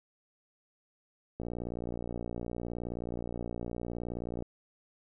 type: click train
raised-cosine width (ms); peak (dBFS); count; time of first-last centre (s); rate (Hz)
2; -24; 180; 1.4-4.424; 59.2
effects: none